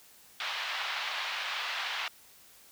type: band-pass noise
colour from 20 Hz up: white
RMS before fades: -35 dBFS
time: 0.4-2.08 s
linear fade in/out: 2 ms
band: 760 to 3700 Hz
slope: 24 dB/octave
effects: white hiss -57 dBFS RMS until 2.71 s